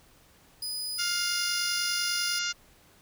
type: tone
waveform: sawtooth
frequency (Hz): 4978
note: D#8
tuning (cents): 0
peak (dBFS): -29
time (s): 0.62-2.39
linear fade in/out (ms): 5
type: harmonic tone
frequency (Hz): 704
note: F5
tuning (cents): +14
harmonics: 2 / 3 / 4 / 5 / 6 / 7 / 8 / 9 / 10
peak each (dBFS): -33 / -38 / -35 / -40 / -40 / -36 / -37 / -40 / -44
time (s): 0.98-2.53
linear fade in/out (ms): 20
effects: pink hiss -59 dBFS RMS until 3.01 s